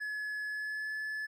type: tone with pitch glide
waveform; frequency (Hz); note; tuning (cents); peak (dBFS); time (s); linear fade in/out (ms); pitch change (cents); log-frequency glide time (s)
triangle; 1703 to 1724.8; G#6 to A6; +43 to -35; -33; 0-1.27; 20; +22; 0.46-0.93
effects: none